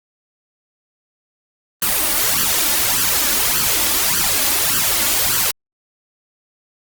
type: noise with flanger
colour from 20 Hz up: white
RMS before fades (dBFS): -17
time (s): 1.82-5.51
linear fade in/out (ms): 2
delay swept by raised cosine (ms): 0.65 to 3.55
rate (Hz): 1.7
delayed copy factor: +0.75
effects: Opus 32 kbps